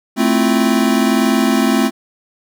square chord, F major seventh, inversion first, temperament equal, 220 / 261.6 / 329.6 / 349.2 Hz, A3 / C4 / E4 / F4, 0 / 0 / 0 / 0 cents, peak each -16 / -16 / -22 / -22 dBFS, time 0.16-1.91 s, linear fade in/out 50 ms, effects none

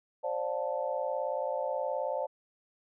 sine chord, D minor seventh, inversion third, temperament just, 528.6 / 587.3 / 704.8 / 881 Hz, C5 / D5 / F5 / A5, +18 / 0 / +16 / +2 cents, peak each -34 / -34 / -39 / -37 dBFS, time 0.23-2.27 s, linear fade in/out 20 ms, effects none

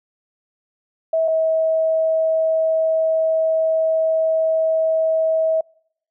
sine tone pair in turn, 648 / 642.4 Hz, E5 / E5, -30 / -45 cents, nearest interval unison, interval 15 cents, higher first, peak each -15 dBFS, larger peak neither, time 1.13-1.28 / 1.28-5.61 s, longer second, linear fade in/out 5 ms, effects noise-tail reverb RT60 0.7 s tail -26 dB re dry

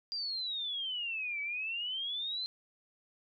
sine exponential two-way sweep, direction down then up, 4810 to 2274 to 4137 Hz, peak -34 dBFS, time 0.12-2.46 s, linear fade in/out 0 ms, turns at 1.41 s, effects none

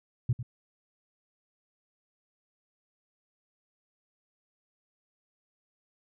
sine tone with echo, 121.5 Hz, B2, 28 cents flat, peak -21 dBFS, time 0.29-0.33 s, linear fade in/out 5 ms, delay 99 ms, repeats 1, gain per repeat -12 dB, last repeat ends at 0.429 s, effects tanh soft clip ceiling -18 dBFS

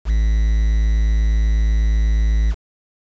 triangle tone with quantisation, 54.1 Hz, A1, 29 cents flat, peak -11 dBFS, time 0.05-2.55 s, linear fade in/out 50 ms, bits 6, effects resampled to 16000 Hz

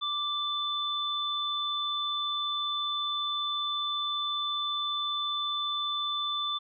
sine tone pair together, 1174.7 / 3520 Hz, D6 / A7, 0 / 0 cents, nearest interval octave + perfect fifth, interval 1900 cents, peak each -33 / -30 dBFS, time 0.01-6.59 s, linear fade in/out 20 ms, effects none

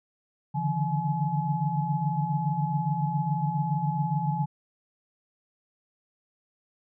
sine tone cluster, 143.6 / 150.8 / 168.4 / 850 Hz, D3 / D3 / E3 / G#5, -39 / +46 / +37 / +40 cents, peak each -30 dBFS, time 0.54-4.46 s, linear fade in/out 20 ms, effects none

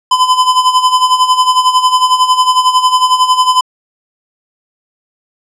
square tone with tremolo, 1014 Hz, B5, 45 cents sharp, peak -5 dBFS, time 0.11-3.61 s, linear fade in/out 5 ms, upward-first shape sine, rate 11 Hz, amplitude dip 70%, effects low-pass 8000 Hz 12 dB/octave

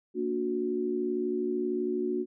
sine chord, Bb augmented, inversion none, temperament just, 233.1 / 291.4 / 364.2 Hz, Bb3 / D4 / F#4, 0 / -13 / -27 cents, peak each -34 / -34 / -29 dBFS, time 0.14-2.26 s, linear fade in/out 50 ms, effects none

